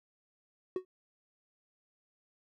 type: tone with exponential decay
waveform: triangle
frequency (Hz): 370.3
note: F#4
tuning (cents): +1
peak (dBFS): -25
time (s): 0.76-0.85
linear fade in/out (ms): 2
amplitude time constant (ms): 19
effects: none